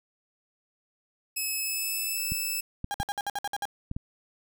5% pulse tone with pitch glide, 2582 to 2630 Hz, E7 to E7, -37 to -5 cents, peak -20 dBFS, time 1.36-2.61 s, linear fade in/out 10 ms, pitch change +32 cents, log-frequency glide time 1.55-2.21 s
clicks, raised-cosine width 5 ms, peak -20 dBFS, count 5, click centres 2.32 / 2.844 / 3.002 / 3.914 / 3.965 s
35% pulse tone bursts, 811 Hz, G#5, 41 cents flat, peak -27 dBFS, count 9, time 2.91-3.654 s, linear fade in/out 0 ms, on 32 ms, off 57 ms
effects none

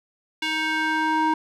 square tone with band-pass filter sweep, 314.2 Hz, D#4, 17 cents sharp, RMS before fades -23 dBFS, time 0.42-1.34 s, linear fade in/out 5 ms, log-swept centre 2700 to 870 Hz, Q 1.7, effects none

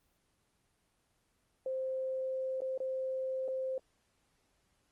sine tone with dropouts, 523.3 Hz, C5, in tune, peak -33 dBFS, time 1.66-3.78 s, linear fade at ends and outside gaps 2 ms, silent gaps 2.606-2.618 / 2.777-2.802 / 3.48-3.484 s, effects pink hiss -75 dBFS RMS until 4.91 s + Opus 24 kbps

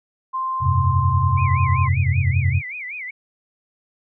sine tone, 1046.5 Hz, C6, in tune, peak -21 dBFS, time 0.33-1.89 s, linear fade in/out 20 ms
sine chord, F suspended second, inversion none, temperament equal, 87.31 / 98 / 130.81 Hz, F2 / G2 / C3, 0 / 0 / 0 cents, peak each -20 dBFS, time 0.6-2.62 s, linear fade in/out 50 ms
sine tone with vibrato, 2228 Hz, C#7, 8 cents sharp, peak -28 dBFS, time 1.37-3.11 s, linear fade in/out 10 ms, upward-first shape sine, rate 5.2 Hz, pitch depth 210 cents each way
effects none

